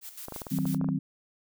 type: noise with tremolo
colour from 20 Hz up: blue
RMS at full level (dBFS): -41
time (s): 0.01-0.79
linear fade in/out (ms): 50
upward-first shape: square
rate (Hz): 6.1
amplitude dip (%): 65
type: clicks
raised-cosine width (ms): 1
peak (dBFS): -24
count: 11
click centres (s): 0.284 / 0.323 / 0.362 / 0.418 / 0.468 / 0.587 / 0.655 / 0.746 / 0.813 / 0.844 / 0.888
type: chord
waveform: sine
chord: C diminished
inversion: first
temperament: just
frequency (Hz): 156.98 / 188.37 / 261.6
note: Eb3 / Gb3 / C4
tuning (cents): +16 / +31 / 0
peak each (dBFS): -30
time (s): 0.51-0.99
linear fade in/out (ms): 10
effects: none